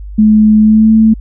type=tone with pitch glide; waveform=sine; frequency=214.5 to 220.5 Hz; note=A3 to A3; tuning=-44 to +4 cents; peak=-3 dBFS; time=0.18-1.14 s; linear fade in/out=10 ms; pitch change=+48 cents; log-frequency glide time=0.61-0.92 s; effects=added 50 Hz sine -23 dBFS peak until 1.2 s